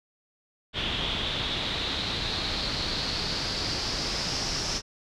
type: noise with low-pass filter sweep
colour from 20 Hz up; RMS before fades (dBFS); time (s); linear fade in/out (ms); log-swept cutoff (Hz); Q
pink; -30; 0.73-4.82; 50; 3300 to 5500; 5.6
effects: none